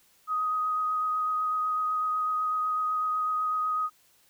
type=tone with vibrato; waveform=sine; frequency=1253 Hz; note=D#6; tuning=12 cents sharp; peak=-25 dBFS; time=0.27-3.9 s; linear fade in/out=50 ms; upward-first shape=triangle; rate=8 Hz; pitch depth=14 cents each way; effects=white hiss -63 dBFS RMS until 4.29 s